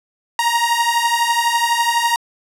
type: beating tone pair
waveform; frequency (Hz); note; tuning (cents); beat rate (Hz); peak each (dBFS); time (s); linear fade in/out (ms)
sawtooth; 932.3 / 944.3; A#5 / A#5; 0 / +22; 12; -14; 0.39-2.16; 2
effects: low-pass 12000 Hz 12 dB/octave